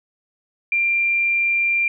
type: tone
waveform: sine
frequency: 2378 Hz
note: D7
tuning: 21 cents sharp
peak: -16 dBFS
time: 0.72-1.88 s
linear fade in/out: 2 ms
effects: none